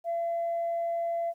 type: tone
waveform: sine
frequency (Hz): 678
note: E5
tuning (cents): +49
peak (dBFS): -26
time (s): 0.04-1.34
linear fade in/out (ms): 50
effects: tanh soft clip ceiling -24 dBFS + 11-bit